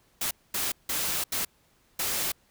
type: noise bursts at uneven times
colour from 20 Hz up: white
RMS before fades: -29 dBFS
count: 5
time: 0.21-0.31 / 0.54-0.72 / 0.89-1.24 / 1.32-1.45 / 1.99-2.32 s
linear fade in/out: 5 ms
effects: pink hiss -65 dBFS RMS until 2.5 s